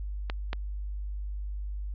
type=clicks; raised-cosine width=0.3 ms; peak=-17 / -16 dBFS; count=2; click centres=0.299 / 0.531 s; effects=added 50 Hz sine -32 dBFS peak until 1.94 s + resampled to 11025 Hz